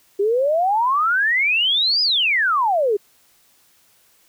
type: exponential two-way sweep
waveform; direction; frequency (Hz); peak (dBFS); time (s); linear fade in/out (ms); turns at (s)
sine; up then down; 388.2 to 5070 to 388.2; -15; 0.19-2.97; 10; 2.02
effects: white hiss -57 dBFS RMS until 4.28 s